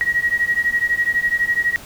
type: beating tone pair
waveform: sine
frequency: 1897 / 1909 Hz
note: A#6 / A#6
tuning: +30 / +41 cents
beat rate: 12 Hz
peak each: -19 dBFS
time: 0.01-1.76 s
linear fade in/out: 0 ms
effects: pink hiss -39 dBFS RMS until 1.85 s